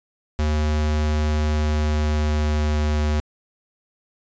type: tone with pitch glide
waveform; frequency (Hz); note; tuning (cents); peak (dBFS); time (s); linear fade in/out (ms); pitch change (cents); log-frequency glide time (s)
square; 76 to 75.34; D#2 to D2; -40 to +45; -19; 0.39-3.2; 0; -15; 1.47-3
effects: resampled to 16000 Hz